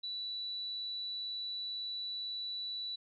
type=tone; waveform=sine; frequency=3951 Hz; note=B7; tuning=in tune; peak=-37 dBFS; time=0.03-2.96 s; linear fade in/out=10 ms; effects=none